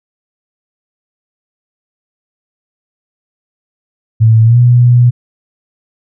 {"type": "tone with pitch glide", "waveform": "sine", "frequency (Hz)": [111.9, 122.03], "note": ["A2", "B2"], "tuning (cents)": [30, -20], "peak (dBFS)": -3, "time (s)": [4.2, 5.11], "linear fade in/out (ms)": 20, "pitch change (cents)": 150, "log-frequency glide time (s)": [4.44, 4.58], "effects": []}